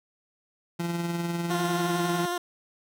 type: tone with tremolo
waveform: 30% pulse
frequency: 170.9 Hz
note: F3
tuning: 37 cents flat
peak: -23 dBFS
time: 0.79-2.26 s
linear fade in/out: 10 ms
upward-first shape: triangle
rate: 20 Hz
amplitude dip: 45%
type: tone with vibrato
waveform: 15% pulse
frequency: 352 Hz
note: F4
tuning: 14 cents sharp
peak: -21 dBFS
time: 1.5-2.38 s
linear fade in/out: 5 ms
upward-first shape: square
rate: 11 Hz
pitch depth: 16 cents each way
effects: none